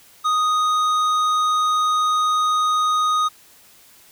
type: tone with tanh clipping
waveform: triangle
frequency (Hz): 1244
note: D#6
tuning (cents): -1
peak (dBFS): -18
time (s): 0.24-3.29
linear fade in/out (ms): 20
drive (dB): 15
effects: white hiss -50 dBFS RMS until 4.11 s